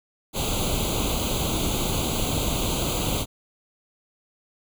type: noise with comb filter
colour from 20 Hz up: pink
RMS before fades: -25 dBFS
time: 0.33-3.26 s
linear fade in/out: 50 ms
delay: 0.28 ms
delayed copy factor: +1
effects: none

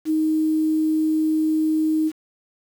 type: tone with quantisation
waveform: sine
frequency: 313.1 Hz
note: D#4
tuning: 11 cents sharp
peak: -17 dBFS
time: 0.05-2.12 s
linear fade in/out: 50 ms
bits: 7
effects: none

